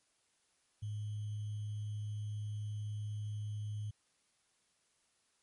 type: tone with sample-and-hold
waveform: sine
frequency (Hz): 105.3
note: G#2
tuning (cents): +24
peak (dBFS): -37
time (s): 0.82-3.91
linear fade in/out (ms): 10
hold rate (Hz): 3150
effects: white hiss -75 dBFS RMS until 5.42 s + MP3 48 kbps